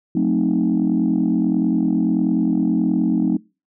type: chord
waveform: sine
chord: F# diminished seventh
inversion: none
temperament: equal with one note detuned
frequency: 181.29 / 220 / 261.6 / 311.1 Hz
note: F#3 / A3 / C4 / Eb4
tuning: -35 / 0 / 0 / 0 cents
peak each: -20 dBFS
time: 0.15-3.37 s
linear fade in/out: 5 ms
effects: noise-tail reverb RT60 0.3 s tail -25 dB re dry + tanh soft clip ceiling -9 dBFS